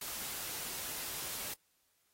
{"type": "noise", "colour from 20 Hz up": "white", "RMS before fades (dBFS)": -41, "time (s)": [0.01, 1.54], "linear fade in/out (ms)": 5, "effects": ["white hiss -75 dBFS RMS until 2.13 s", "AAC 48 kbps"]}